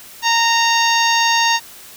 harmonic tone, 924 Hz, A#5, 16 cents flat, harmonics 1 / 2 / 3 / 4 / 5 / 6 / 7, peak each -16 / -19 / -21 / -22 / -23 / -24 / -24 dBFS, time 0.22-1.6 s, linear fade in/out 50 ms, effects white hiss -39 dBFS RMS until 1.96 s

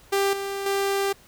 sawtooth tone with level steps, 395.2 Hz, G4, 14 cents sharp, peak -16 / -24 / -18 dBFS, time 0.12-1.13 s, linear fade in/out 10 ms, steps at 0.33 / 0.66 s, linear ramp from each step 2 ms, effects pink hiss -53 dBFS RMS until 1.27 s

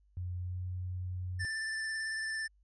sine tone with pitch glide, 89.6 to 91.06 Hz, F2 to F#2, +45 to -27 cents, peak -35 dBFS, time 0.17-1.45 s, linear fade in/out 0 ms, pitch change +28 cents, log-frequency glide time 0.34-0.62 s
square tone with vibrato, 1769 Hz, A6, 9 cents sharp, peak -35 dBFS, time 1.39-2.48 s, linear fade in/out 20 ms, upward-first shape sine, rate 18 Hz, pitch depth 16 cents each way
effects added 50 Hz sine -64 dBFS peak until 2.63 s + resampled to 22050 Hz

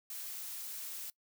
blue noise, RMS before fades -43 dBFS, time 0.1-1.1 s, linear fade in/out 2 ms, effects noise-tail reverb RT60 0.1 s tail -22 dB re dry

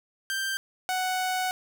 sawtooth tone pair in turn, 1572 / 741.9 Hz, G6 / F#5, +4 / +4 cents, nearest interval octave + minor second, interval 1300 cents, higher first, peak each -24 / -22 dBFS, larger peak second, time 0.3-0.57 / 0.89-1.51 s, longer second, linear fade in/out 0 ms, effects none

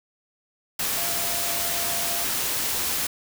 sine tone in noise, 687 Hz, F5, 29 cents flat, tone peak -35 dBFS, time 0.97-2.24 s, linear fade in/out 5 ms, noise white, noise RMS -26 dBFS, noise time 0.79-3.07 s, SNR -12 dB, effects none

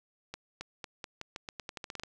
accelerating click train, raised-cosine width 0.2 ms, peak -22 dBFS, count 15, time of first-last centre 0.34-2.035 s, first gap 270 ms, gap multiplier 0.86, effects none

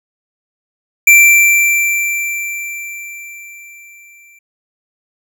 square tone with exponential decay, 2349 Hz, D7, in tune, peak -3 dBFS, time 1.07-4.39 s, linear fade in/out 5 ms, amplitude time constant 720 ms, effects none

